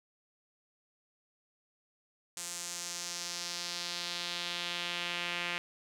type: tone with band-pass filter sweep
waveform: sawtooth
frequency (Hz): 174.4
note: F3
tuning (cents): -2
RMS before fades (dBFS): -38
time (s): 2.37-5.58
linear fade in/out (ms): 0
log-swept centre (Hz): 7700 to 2500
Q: 2
effects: none